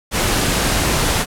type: noise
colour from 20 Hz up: pink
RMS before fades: -17 dBFS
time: 0.11-1.26 s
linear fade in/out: 50 ms
effects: low-pass 12000 Hz 12 dB/octave